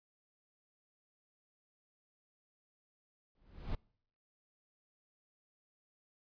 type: noise with exponential growth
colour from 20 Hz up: brown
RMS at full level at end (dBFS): -35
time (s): 3.35-3.75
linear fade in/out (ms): 2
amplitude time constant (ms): 86
effects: noise-tail reverb RT60 0.6 s tail -26 dB re dry + resampled to 11025 Hz